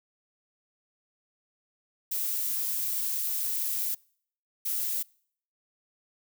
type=noise bursts at uneven times; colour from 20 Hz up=violet; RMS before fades=-30 dBFS; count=2; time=2.11-3.95 / 4.65-5.03 s; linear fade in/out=10 ms; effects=noise-tail reverb RT60 0.6 s tail -26 dB re dry